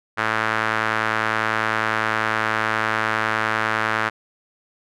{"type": "tone with band-pass filter", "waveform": "sawtooth", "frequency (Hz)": 109.9, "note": "A2", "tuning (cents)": -2, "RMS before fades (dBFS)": -22, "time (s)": [0.17, 4.1], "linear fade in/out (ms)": 20, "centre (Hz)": 1500, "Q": 2.2, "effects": []}